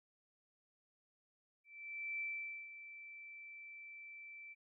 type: tone with ADSR envelope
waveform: sine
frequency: 2330 Hz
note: D7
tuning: 14 cents flat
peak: -38 dBFS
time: 1.64-4.55 s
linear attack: 560 ms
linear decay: 480 ms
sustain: -12 dB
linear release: 29 ms
effects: none